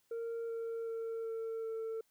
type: tone with pitch steps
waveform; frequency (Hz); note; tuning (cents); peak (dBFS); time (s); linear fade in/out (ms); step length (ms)
sine; 461.3 / 457.8 / 454.4 / 451 / 447.7; A#4 / A#4 / A#4 / A4 / A4; -18 / -31 / -44 / +43 / +30; -34; 0.11-2.01; 5; 380
effects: tanh soft clip ceiling -36 dBFS + white hiss -75 dBFS RMS until 2.1 s